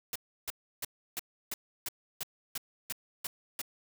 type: noise bursts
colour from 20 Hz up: white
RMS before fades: -36 dBFS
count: 11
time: 0.13-3.616 s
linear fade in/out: 2 ms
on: 26 ms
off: 320 ms
effects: none